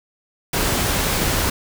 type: noise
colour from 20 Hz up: pink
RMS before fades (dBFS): -20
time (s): 0.53-1.5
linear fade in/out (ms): 5
effects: none